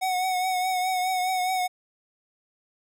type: tone with vibrato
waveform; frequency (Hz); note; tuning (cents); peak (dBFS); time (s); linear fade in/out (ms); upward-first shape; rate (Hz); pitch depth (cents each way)
square; 740; F#5; 0; -24; 0.01-1.68; 20; triangle; 4.8; 40
effects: none